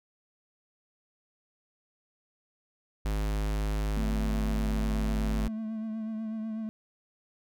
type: tone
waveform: square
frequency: 51.91 Hz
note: G#1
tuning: in tune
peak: -28 dBFS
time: 3.05-5.48 s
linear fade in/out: 5 ms
type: tone with vibrato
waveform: triangle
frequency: 220 Hz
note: A3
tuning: in tune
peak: -30 dBFS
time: 3.97-6.69 s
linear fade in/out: 0 ms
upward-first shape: triangle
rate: 8.1 Hz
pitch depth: 37 cents each way
effects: none